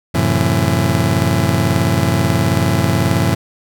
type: chord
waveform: 30% pulse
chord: F# half-diminished seventh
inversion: none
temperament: just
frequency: 92.5 / 111 / 133.2 / 166.5 Hz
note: F#2 / A2 / C3 / E3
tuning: 0 / +16 / +31 / +18 cents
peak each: -16 dBFS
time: 0.14-3.35 s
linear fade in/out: 10 ms
effects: none